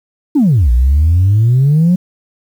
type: exponential two-way sweep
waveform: sine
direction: down then up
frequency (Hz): 319.6 to 57.5 to 185.6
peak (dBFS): -5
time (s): 0.35-1.96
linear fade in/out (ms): 10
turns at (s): 0.71
effects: tanh soft clip ceiling -4 dBFS + 7-bit